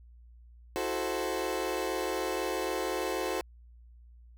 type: chord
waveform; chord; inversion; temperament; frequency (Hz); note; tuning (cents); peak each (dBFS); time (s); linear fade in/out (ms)
30% pulse; F# half-diminished seventh; third; equal with one note detuned; 329.6 / 373.6 / 440 / 523.3; E4 / F#4 / A4 / C5; 0 / +17 / 0 / 0; -35 / -32 / -34 / -33; 0.76-3.41; 0
effects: added 59 Hz sine -51 dBFS peak until 4.37 s